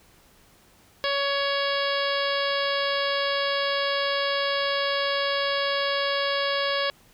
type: harmonic tone with a mistuned harmonic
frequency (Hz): 560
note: C#5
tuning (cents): +18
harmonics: 1 / 2 / 3 / 4 / 5 / 6 / 7 / 8 / 9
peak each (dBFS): -27 / -30 / -30 / -35 / -35 / -32 / -36 / -35 / -37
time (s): 1.04-6.9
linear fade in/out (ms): 0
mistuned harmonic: 6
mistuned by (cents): -21
effects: pink hiss -57 dBFS RMS until 7.13 s